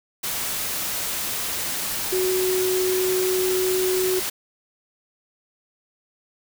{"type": "tone in noise", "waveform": "sine", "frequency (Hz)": 371, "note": "F#4", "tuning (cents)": 5, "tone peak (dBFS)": -20, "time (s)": [2.12, 4.2], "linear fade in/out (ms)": 10, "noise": "white", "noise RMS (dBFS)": -27, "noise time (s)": [0.23, 4.3], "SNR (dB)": 4, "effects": []}